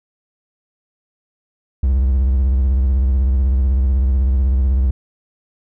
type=tone with vibrato; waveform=triangle; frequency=65.41 Hz; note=C2; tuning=in tune; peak=-10 dBFS; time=1.83-4.91 s; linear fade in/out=5 ms; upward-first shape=sine; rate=16 Hz; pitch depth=130 cents each way; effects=none